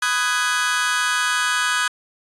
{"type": "chord", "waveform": "sawtooth", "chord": "G# minor seventh", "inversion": "first", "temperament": "just", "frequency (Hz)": [996.7, 1245.9, 1495.1, 1661.2], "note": ["B5", "D#6", "F#6", "G#6"], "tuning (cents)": [16, 2, 18, 0], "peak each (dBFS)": [-24, -20, -19, -19], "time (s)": [0.02, 1.88], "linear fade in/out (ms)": 5, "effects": ["resampled to 22050 Hz"]}